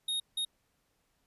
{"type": "tone bursts at uneven times", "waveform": "square", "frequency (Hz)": 3729, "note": "A#7", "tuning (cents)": 0, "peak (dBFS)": -31, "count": 2, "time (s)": [[0.08, 0.2], [0.37, 0.45]], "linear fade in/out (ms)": 5, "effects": ["pink hiss -75 dBFS RMS until 1.26 s", "resampled to 32000 Hz"]}